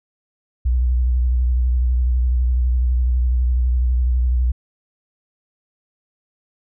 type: tone with vibrato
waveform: sine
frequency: 61.74 Hz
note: B1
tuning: in tune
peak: -14 dBFS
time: 0.65-4.52 s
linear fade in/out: 10 ms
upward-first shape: sine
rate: 12 Hz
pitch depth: 55 cents each way
effects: none